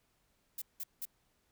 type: noise bursts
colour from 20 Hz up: violet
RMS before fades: -40 dBFS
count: 3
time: 0.58-1.054 s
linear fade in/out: 5 ms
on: 38 ms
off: 180 ms
effects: pink hiss -75 dBFS RMS until 1.51 s